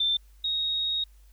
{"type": "tone pair in turn", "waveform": "sine", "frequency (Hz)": [3562, 3759], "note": ["A7", "A#7"], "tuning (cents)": [21, 14], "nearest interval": "minor second", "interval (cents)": 93, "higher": "second", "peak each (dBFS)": [-22, -25], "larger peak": "first", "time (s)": [[0, 0.17], [0.44, 1.04]], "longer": "second", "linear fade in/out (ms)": 5, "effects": ["added 50 Hz sine -51 dBFS peak until 1.32 s", "white hiss -66 dBFS RMS until 1.32 s"]}